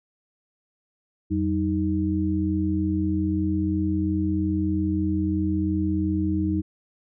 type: tone cluster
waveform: sine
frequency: 86.5 / 189 / 312.1 Hz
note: F2 / F#3 / D#4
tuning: -16 / +37 / +5 cents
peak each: -26 / -27 / -24 dBFS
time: 1.3-6.62 s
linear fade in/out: 20 ms
effects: none